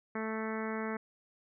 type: harmonic tone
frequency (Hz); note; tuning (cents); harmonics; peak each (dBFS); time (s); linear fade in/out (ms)
220; A3; 0; 1 / 2 / 3 / 4 / 5 / 6 / 7 / 8 / 9 / 10; -37 / -39 / -45 / -45 / -46 / -45 / -47 / -47 / -47 / -50; 0.15-0.97; 5
effects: none